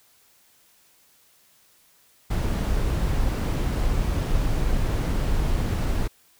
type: noise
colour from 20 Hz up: brown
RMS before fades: -23 dBFS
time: 2.3-6.08 s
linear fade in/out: 10 ms
effects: white hiss -59 dBFS RMS until 6.39 s